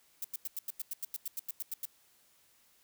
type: noise bursts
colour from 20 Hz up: violet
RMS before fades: -37 dBFS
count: 15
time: 0.22-1.854 s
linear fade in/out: 2 ms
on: 24 ms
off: 91 ms
effects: white hiss -67 dBFS RMS until 2.83 s